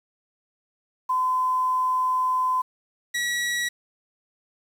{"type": "tone pair in turn", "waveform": ["sine", "sawtooth"], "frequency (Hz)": [1020, 1925.5], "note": ["C6", "B6"], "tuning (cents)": [-44, -44], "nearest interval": "major seventh", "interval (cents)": 1100, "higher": "second", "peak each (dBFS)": -20, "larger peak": "neither", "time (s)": [[1.09, 2.62], [3.14, 3.69]], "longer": "first", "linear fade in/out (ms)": 10, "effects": ["low-pass 11000 Hz 12 dB/octave", "8-bit"]}